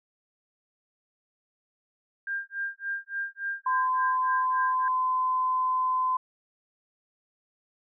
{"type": "tone with tremolo", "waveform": "sine", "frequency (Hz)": 1598, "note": "G6", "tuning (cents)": 33, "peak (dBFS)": -27, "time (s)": [2.27, 4.88], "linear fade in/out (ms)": 2, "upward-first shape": "sine", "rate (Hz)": 3.5, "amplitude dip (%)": 100}
{"type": "tone", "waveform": "sine", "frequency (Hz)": 1024, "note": "C6", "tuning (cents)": -38, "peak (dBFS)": -23, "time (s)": [3.66, 6.17], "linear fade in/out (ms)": 5}
{"effects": []}